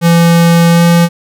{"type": "tone with pitch glide", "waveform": "square", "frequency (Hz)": [169.1, 170.67], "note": ["E3", "F3"], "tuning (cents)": [44, -40], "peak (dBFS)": -5, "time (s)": [0.01, 1.09], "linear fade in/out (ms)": 50, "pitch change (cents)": 16, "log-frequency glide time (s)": [0.7, 0.83], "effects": []}